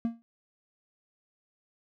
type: tone with exponential decay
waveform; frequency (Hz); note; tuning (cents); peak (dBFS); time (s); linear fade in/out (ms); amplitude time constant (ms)
triangle; 231.2; A#3; -14; -21; 0.05-0.22; 0; 35
effects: none